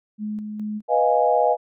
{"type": "tone with tremolo", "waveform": "sine", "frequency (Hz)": 211.8, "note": "G#3", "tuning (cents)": 34, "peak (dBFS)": -25, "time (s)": [0.18, 0.82], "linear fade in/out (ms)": 50, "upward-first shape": "square", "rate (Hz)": 2.4, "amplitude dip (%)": 35}
{"type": "chord", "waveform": "sine", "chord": "F half-diminished seventh", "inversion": "second", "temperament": "equal", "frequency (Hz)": [493.9, 622.3, 698.5, 830.6], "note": ["Cb5", "Eb5", "F5", "Ab5"], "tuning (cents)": [0, 0, 0, 0], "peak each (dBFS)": -21, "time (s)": [0.88, 1.57], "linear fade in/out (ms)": 50}
{"effects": []}